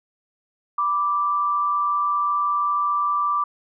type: tone pair together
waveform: sine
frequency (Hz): 987.8 / 1173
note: B5 / D6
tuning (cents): 0 / -2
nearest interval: minor third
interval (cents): 298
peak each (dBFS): -29 / -19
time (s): 0.78-3.44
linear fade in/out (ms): 5
effects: none